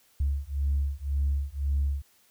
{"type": "beating tone pair", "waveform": "sine", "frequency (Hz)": [69.3, 71.2], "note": ["C#2", "C#2"], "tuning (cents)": [0, 47], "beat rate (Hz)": 1.9, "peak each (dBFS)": -27, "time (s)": [0.2, 2.02], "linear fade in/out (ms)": 5, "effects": ["tanh soft clip ceiling -19 dBFS", "white hiss -63 dBFS RMS until 2.3 s"]}